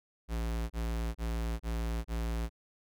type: tone bursts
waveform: square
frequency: 56.8 Hz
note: A#1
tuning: 44 cents flat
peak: -32 dBFS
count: 5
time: 0.28-2.496 s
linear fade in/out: 50 ms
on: 420 ms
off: 29 ms
effects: none